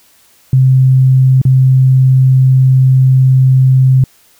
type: tone with dropouts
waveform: sine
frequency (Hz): 130.81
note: C3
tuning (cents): 0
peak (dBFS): -4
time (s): 0.53-4.04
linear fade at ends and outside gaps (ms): 2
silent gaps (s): 1.416-1.452
effects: white hiss -48 dBFS RMS until 4.39 s